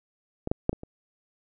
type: clicks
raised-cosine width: 2 ms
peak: -16 / -10 / -8 / -20 / -26 dBFS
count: 5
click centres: 0.474 / 0.515 / 0.694 / 0.73 / 0.834 s
effects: none